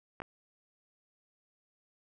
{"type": "clicks", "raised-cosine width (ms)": 0.5, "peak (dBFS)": -25, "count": 2, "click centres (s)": [0.202, 0.219], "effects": []}